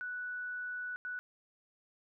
sine tone bursts at uneven times, 1480 Hz, F#6, in tune, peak -37 dBFS, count 2, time 0.01-0.96 / 1.05-1.19 s, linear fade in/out 0 ms, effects none

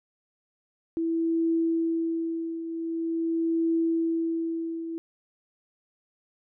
sine tone with tremolo, 329.6 Hz, E4, in tune, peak -21 dBFS, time 0.97-4.98 s, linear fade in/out 0 ms, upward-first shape triangle, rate 0.45 Hz, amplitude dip 70%, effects none

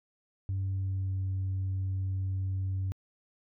sine tone with pitch glide, 96.3 to 95.14 Hz, G2 to F#2, -30 to +49 cents, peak -27 dBFS, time 0.49-2.92 s, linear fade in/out 0 ms, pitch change -21 cents, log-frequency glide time 0.6-1.18 s, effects tanh soft clip ceiling -27 dBFS

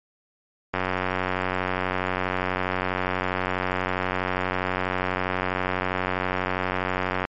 click train, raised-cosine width 0.5 ms, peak -9 dBFS, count 602, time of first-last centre 0.74-7.251 s, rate 92.3 Hz, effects MP3 48 kbps

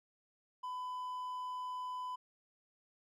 triangle tone, 1003 Hz, B5, 26 cents sharp, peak -37 dBFS, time 0.63-2.16 s, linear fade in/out 10 ms, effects none

